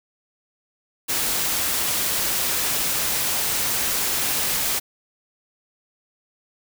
white noise, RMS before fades -23 dBFS, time 1.08-4.8 s, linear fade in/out 20 ms, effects none

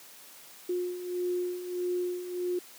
sine beating tone pair, 356.6 / 358.2 Hz, F4 / F4, +36 / +44 cents, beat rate 1.6 Hz, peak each -36 / -30 dBFS, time 0.69-2.59 s, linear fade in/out 5 ms, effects white hiss -51 dBFS RMS until 2.78 s + high-pass 200 Hz 12 dB/octave

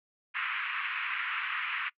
white band-pass noise, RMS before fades -34 dBFS, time 0.34-1.9 s, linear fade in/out 20 ms, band 1100 to 2700 Hz, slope 48 dB/octave, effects noise-tail reverb RT60 0.1 s tail -23 dB re dry

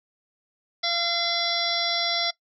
harmonic tone with a mistuned harmonic, 686 Hz, F5, 31 cents flat, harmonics 1 / 2 / 3 / 5 / 6 / 7 / 8, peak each -31 / -35 / -30 / -29 / -30 / -30 / -31 dBFS, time 0.83-2.31 s, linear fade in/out 10 ms, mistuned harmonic 6, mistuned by -27 cents, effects noise-tail reverb RT60 0.1 s tail -20 dB re dry

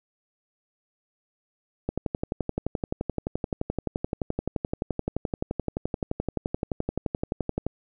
click train, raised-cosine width 2 ms, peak -13 dBFS, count 68, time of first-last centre 1.89-7.666 s, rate 11.6 Hz, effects none

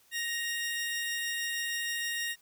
sawtooth tone pair together, 1868.8 / 2800 Hz, A#6 / F7, +4 / +4 cents, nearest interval perfect fifth, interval 700 cents, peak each -29 / -35 dBFS, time 0.11-2.36 s, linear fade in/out 50 ms, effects white hiss -64 dBFS RMS until 2.41 s

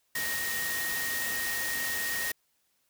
sine tone in noise, 1864.7 Hz, A#6, in tune, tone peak -32 dBFS, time 0.15-2.32 s, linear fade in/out 5 ms, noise white, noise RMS -34 dBFS, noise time 0.15-2.32 s, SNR -1 dB, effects white hiss -73 dBFS RMS until 2.89 s

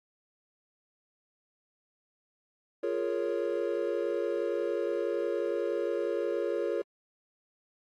triangle chord, Bb minor seventh, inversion second, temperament equal, 349.2 / 415.3 / 466.2 / 554.4 Hz, F4 / Ab4 / Bb4 / Db5, 0 / 0 / 0 / 0 cents, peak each -32 dBFS, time 2.83-6.82 s, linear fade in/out 5 ms, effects AAC 48 kbps

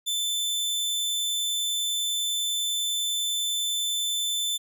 sawtooth tone, 3530 Hz, A7, 5 cents sharp, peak -22 dBFS, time 0.06-4.58 s, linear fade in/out 20 ms, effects none

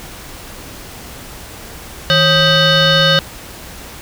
sine tone with frequency modulation, 1569 Hz, G6, 1 cent sharp, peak -8 dBFS, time 2.1-3.19 s, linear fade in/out 0 ms, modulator 705 Hz, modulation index 3.9, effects added 60 Hz sine -42 dBFS peak until 4.01 s + pink hiss -33 dBFS RMS until 4.01 s

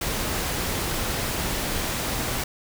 pink noise, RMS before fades -27 dBFS, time 0.01-2.44 s, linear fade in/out 5 ms, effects none

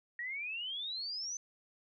sine exponential sweep, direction up, 1871 to 6190 Hz, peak -37 dBFS, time 0.19-1.37 s, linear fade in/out 2 ms, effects none

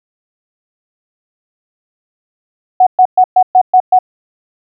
sine tone bursts, 740 Hz, F#5, in tune, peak -3 dBFS, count 7, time 2.8-3.989 s, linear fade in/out 5 ms, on 67 ms, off 120 ms, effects none

